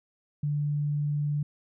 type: tone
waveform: sine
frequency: 146.83 Hz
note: D3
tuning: in tune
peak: -25 dBFS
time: 0.43-1.43 s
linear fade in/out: 5 ms
effects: none